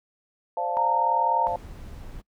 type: chord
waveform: sine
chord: D minor seventh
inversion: third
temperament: equal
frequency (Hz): 523.3 / 587.3 / 698.5 / 880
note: C5 / D5 / F5 / A5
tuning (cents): 0 / 0 / 0 / 0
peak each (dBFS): -32 / -34 / -29 / -28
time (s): 0.57-1.56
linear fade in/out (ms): 2
type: tone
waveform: sine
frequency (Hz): 920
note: A#5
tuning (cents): -23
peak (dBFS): -21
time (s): 0.77-1.47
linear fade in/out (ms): 0
type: noise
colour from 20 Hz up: brown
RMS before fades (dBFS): -40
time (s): 1.46-2.22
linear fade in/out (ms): 20
effects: noise-tail reverb RT60 0.1 s tail -23 dB re dry

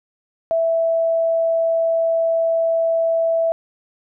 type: tone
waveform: sine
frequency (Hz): 659.3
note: E5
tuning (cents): 0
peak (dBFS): -15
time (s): 0.51-3.52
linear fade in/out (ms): 0
effects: none

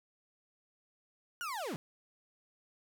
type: linear sweep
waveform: 35% pulse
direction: down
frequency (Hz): 1480 to 123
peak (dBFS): -35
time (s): 1.41-1.76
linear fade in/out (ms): 0
effects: none

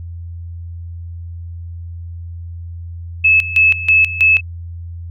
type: tone with tremolo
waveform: sine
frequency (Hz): 2600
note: E7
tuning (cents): -24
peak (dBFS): -7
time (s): 3.24-4.41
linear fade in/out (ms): 10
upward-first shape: square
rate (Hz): 3.1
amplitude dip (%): 80
effects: added 85 Hz sine -26 dBFS peak until 5.1 s

